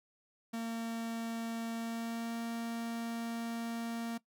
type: tone with pitch glide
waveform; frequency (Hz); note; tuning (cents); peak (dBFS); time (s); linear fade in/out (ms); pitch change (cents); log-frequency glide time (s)
45% pulse; 228.9 to 231.3; A#3 to A#3; -31 to -13; -36; 0.53-4.18; 10; +18; 1.75-2.39
effects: noise-tail reverb RT60 0.1 s tail -19 dB re dry